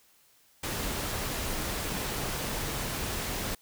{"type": "noise", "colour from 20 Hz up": "pink", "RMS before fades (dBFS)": -33, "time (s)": [0.63, 3.55], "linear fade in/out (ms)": 5, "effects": ["white hiss -63 dBFS RMS until 3.61 s"]}